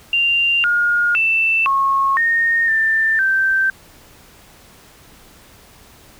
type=tone with pitch steps; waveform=sine; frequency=2782 / 1426 / 2662 / 1091 / 1843 / 1784 / 1559 Hz; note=F7 / F6 / E7 / C#6 / A#6 / A6 / G6; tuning=-7 / +36 / +16 / -28 / -20 / +23 / -10 cents; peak=-13 dBFS; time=0.13-3.7 s; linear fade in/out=2 ms; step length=510 ms; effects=pink hiss -46 dBFS RMS until 6.19 s